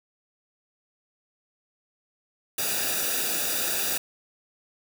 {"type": "noise with comb filter", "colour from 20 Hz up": "white", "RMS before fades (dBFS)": -27, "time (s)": [2.58, 3.98], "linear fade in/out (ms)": 5, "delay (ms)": 0.94, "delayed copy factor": -0.75, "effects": []}